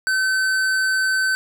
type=tone with hard clipping; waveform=sine; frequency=1531 Hz; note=G6; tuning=41 cents flat; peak=-19 dBFS; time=0.07-1.35 s; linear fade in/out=0 ms; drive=13 dB; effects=none